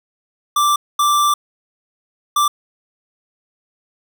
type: tone bursts at uneven times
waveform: square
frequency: 1174.7 Hz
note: D6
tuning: in tune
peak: -13 dBFS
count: 3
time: 0.56-0.76 / 0.99-1.34 / 2.36-2.48 s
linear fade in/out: 5 ms
effects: none